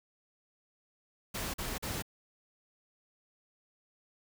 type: noise bursts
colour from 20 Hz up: pink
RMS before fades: -37 dBFS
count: 3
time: 1.34-2.024 s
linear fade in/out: 10 ms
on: 200 ms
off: 42 ms
effects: none